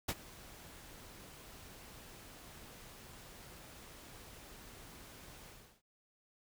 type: noise with ADSR envelope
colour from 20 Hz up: pink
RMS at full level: -34 dBFS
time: 0.08-5.82 s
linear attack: 11 ms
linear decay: 46 ms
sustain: -20 dB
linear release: 350 ms
effects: none